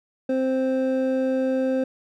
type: tone pair together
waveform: triangle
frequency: 261.6 / 523.3 Hz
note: C4 / C5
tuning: 0 / 0 cents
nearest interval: octave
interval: 1200 cents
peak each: -21 dBFS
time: 0.29-1.84 s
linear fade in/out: 5 ms
effects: none